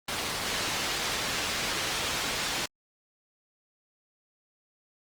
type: low-pass noise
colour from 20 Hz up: white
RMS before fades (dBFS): -31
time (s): 0.08-2.66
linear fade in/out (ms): 5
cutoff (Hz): 4800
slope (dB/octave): 12
effects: Opus 24 kbps